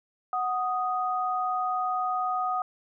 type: tone pair together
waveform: sine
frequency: 739.7 / 1244 Hz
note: F#5 / D#6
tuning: -1 / -1 cents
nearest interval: major sixth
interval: 900 cents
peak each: -28 dBFS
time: 0.33-2.62 s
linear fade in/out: 2 ms
effects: none